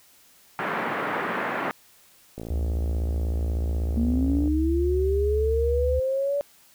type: band-pass noise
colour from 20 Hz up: white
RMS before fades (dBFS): -28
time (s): 0.59-1.71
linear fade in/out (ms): 0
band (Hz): 160 to 1800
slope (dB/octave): 24
type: click train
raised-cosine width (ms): 2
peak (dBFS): -22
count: 119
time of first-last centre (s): 2.38-4.476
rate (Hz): 56.3
type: tone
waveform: sine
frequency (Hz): 71.3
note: C#2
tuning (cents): +49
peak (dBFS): -23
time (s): 2.5-6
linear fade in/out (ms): 10
type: linear sweep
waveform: sine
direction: up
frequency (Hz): 227.6 to 576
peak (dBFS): -22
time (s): 3.97-6.41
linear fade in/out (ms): 0
effects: white hiss -56 dBFS RMS until 6.74 s